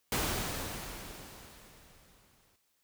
pink noise with exponential decay, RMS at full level -30 dBFS, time 0.12-2.56 s, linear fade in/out 2 ms, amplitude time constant 530 ms, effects white hiss -75 dBFS RMS until 2.83 s

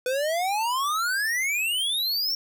square exponential sweep, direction up, 493.9 to 5570 Hz, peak -24 dBFS, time 0.06-2.35 s, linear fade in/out 2 ms, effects none

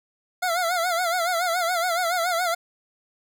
25% pulse tone with vibrato, 698.5 Hz, F5, in tune, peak -18 dBFS, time 0.42-2.55 s, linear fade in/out 10 ms, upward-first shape sine, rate 7.1 Hz, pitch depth 99 cents each way, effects none

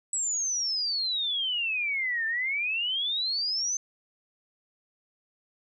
sine exponential two-way sweep, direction down then up, 7910 to 1769 to 6270 Hz, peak -26 dBFS, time 0.13-3.77 s, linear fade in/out 2 ms, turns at 2.26 s, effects none

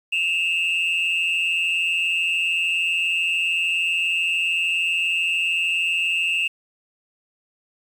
sine tone pair together, 2605 / 2778 Hz, E7 / F7, -21 / -10 cents, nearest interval minor second, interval 111 cents, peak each -20 dBFS, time 0.12-6.48 s, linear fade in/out 10 ms, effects tanh soft clip ceiling -16 dBFS + 8-bit

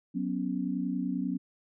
sine chord, F# suspended fourth, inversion none, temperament equal, 185 / 246.9 / 277.2 Hz, F#3 / B3 / C#4, 0 / 0 / 0 cents, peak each -33 dBFS, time 0.14-1.38 s, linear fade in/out 20 ms, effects none

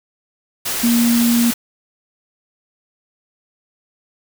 sine tone in noise, 235.8 Hz, A#3, 20 cents sharp, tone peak -12 dBFS, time 0.83-1.51 s, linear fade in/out 10 ms, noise white, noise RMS -22 dBFS, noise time 0.65-1.54 s, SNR +7 dB, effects none

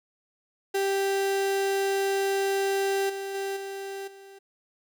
35% pulse tone with level steps, 392 Hz, G4, in tune, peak -22 / -30 / -27 / -32 / -44 dBFS, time 0.74-4.39 s, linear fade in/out 10 ms, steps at 3.09 / 3.34 / 3.56 / 4.07 s, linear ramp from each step 10 ms, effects none

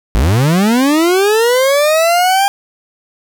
40% pulse linear sweep, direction up, 46.25 to 805 Hz, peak -8 dBFS, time 0.15-2.48 s, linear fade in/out 0 ms, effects none

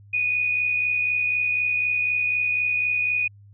sine tone with amplitude modulation, 2473 Hz, D#7, 11 cents flat, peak -18 dBFS, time 0.13-3.28 s, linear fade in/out 10 ms, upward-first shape sine, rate 64 Hz, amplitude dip 45%, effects added 101 Hz sine -46 dBFS peak until 3.53 s

